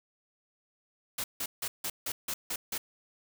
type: noise bursts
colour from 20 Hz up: white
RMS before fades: -34 dBFS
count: 8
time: 1.18-2.78 s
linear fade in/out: 5 ms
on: 60 ms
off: 160 ms
effects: none